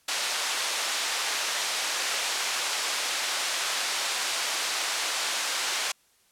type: band-pass noise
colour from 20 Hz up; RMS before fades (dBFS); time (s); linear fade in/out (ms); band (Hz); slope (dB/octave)
white; -29; 0.08-5.92; 5; 620 to 6100; 12
effects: white hiss -64 dBFS RMS until 6.31 s + low-pass 12000 Hz 12 dB/octave